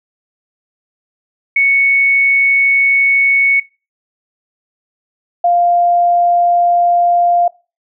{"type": "tone pair in turn", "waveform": "sine", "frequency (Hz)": [2217, 698.3], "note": ["C#7", "F5"], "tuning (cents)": [0, 0], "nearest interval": "octave + minor sixth", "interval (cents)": 2000, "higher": "first", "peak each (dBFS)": -8, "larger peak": "neither", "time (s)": [[1.56, 3.6], [5.44, 7.48]], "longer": "neither", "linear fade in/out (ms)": 5, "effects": ["noise-tail reverb RT60 0.3 s tail -22 dB re dry"]}